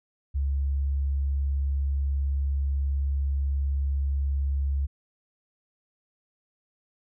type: tone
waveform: sine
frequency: 69.3 Hz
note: C#2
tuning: in tune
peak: -23 dBFS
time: 0.34-4.87 s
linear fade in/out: 20 ms
effects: none